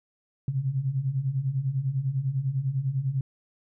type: beating tone pair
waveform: sine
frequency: 127.1 / 137.1 Hz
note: C3 / C#3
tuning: -50 / -19 cents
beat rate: 10 Hz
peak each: -30 / -26 dBFS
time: 0.48-3.21 s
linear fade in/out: 2 ms
effects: none